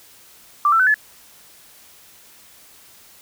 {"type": "tone with pitch steps", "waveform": "sine", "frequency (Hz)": [1174.7, 1333.9, 1514.6, 1719.9], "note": ["D6", "E6", "F#6", "A6"], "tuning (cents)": [0, 20, 40, -40], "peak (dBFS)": -12, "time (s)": [0.65, 0.942], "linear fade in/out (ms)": 2, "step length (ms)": 73, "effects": ["white hiss -48 dBFS RMS until 3.21 s"]}